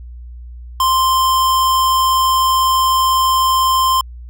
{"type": "tone", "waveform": "square", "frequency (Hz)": 1046, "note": "C6", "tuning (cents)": -1, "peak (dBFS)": -12, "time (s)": [0.8, 4.01], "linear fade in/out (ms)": 2, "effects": ["added 60 Hz sine -30 dBFS peak until 4.29 s"]}